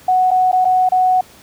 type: tone with dropouts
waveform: sine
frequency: 740 Hz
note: F#5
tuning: in tune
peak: -10 dBFS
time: 0.08-1.21 s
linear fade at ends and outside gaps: 5 ms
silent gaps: 0.307-0.313 / 0.516-0.528 / 0.647-0.652 / 0.89-0.919 s
effects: pink hiss -44 dBFS RMS until 1.42 s + high-pass 80 Hz 12 dB/octave